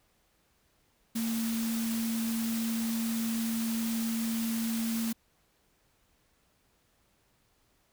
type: tone in noise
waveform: sine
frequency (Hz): 227.3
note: A#3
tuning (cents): -43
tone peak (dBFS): -29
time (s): 1.15-5.13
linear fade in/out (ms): 10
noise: white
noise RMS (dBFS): -39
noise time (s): 1.15-5.13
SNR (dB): +7
effects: pink hiss -70 dBFS RMS until 7.92 s